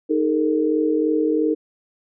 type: chord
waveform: sine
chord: D# suspended fourth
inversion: none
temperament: equal with one note detuned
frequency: 311.1 / 415.3 / 458.2 Hz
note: D#4 / G#4 / A#4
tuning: 0 / 0 / -30 cents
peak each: -19 / -25 / -21 dBFS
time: 0.09-1.55 s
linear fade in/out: 20 ms
effects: none